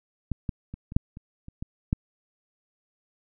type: clicks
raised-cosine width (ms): 5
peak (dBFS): -15 / -16 / -24 / -26 / -6 / -28 / -29 / -21 / -10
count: 9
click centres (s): 0.317 / 0.492 / 0.74 / 0.921 / 0.965 / 1.171 / 1.484 / 1.625 / 1.929
effects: none